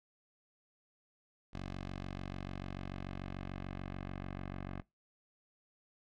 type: tone with low-pass filter sweep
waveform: 10% pulse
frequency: 46.83 Hz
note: F#1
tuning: 22 cents sharp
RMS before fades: -43 dBFS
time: 1.53-4.82 s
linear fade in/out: 10 ms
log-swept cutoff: 4600 to 2100 Hz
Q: 0.95
effects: noise-tail reverb RT60 0.2 s tail -22 dB re dry